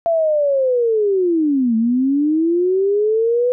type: linear two-way sweep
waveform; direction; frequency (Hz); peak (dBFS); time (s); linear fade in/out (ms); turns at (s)
sine; down then up; 680 to 219.8 to 500; -13; 0.06-3.52; 0; 1.76
effects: none